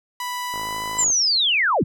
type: tone with pitch glide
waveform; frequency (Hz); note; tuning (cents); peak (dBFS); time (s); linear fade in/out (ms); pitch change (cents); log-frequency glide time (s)
sawtooth; 987.8 to 996.4; B5 to B5; 0 to +15; -22; 0.2-1.04; 2; +15; 0.52-0.78
type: click train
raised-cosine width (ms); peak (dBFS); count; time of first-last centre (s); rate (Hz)
1; -22; 31; 0.54-1.101; 53.5
type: linear sweep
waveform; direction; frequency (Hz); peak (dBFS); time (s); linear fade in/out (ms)
sine; down; 7510 to 67.3; -16; 0.98-1.84; 10
effects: none